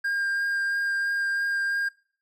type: tone with vibrato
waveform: triangle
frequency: 1606 Hz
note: G6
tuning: 41 cents sharp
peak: -22 dBFS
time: 0.04-1.89 s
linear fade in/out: 10 ms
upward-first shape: triangle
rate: 3 Hz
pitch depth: 11 cents each way
effects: noise-tail reverb RT60 0.5 s tail -24 dB re dry